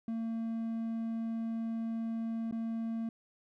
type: tone with dropouts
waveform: triangle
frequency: 226.9 Hz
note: A#3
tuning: 47 cents flat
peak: -31 dBFS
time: 0.08-3.09 s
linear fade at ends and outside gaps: 2 ms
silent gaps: 2.512-2.524 s
effects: none